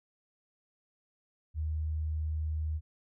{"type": "tone", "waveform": "sine", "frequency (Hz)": 77.78, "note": "D#2", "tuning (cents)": 0, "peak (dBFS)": -30, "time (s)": [1.54, 2.81], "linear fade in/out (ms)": 50, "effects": []}